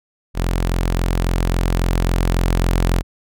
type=tone with level ramp; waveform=sawtooth; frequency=43.65 Hz; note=F1; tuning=in tune; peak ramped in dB=-13 to -10 dBFS; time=0.34-3.03 s; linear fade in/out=50 ms; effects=none